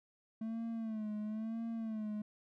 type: tone with vibrato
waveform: triangle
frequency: 220 Hz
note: A3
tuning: in tune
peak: -35 dBFS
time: 0.41-2.22 s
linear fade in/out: 5 ms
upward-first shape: sine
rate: 1 Hz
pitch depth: 72 cents each way
effects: none